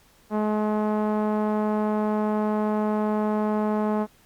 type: tone with low-pass filter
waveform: sawtooth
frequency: 212.5 Hz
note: G#3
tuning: 40 cents sharp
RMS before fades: -24 dBFS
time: 0.3-4.07 s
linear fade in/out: 50 ms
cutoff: 960 Hz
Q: 1.5
effects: pink hiss -58 dBFS RMS until 4.25 s + Opus 48 kbps